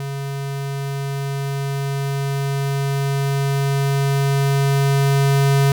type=tone with level ramp; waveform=square; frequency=138.59 Hz; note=C#3; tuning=in tune; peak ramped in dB=-25 to -13 dBFS; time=0-5.72 s; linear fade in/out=2 ms; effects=none